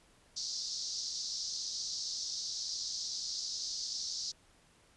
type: band-pass noise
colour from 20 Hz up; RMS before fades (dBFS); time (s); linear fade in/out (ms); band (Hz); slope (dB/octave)
white; -39; 0.36-4.32; 10; 4300 to 5900; 48
effects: pink hiss -65 dBFS RMS until 4.96 s + resampled to 24000 Hz